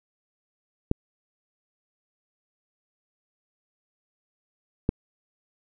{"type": "clicks", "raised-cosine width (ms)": 3, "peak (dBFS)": -8, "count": 2, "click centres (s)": [0.914, 4.891], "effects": []}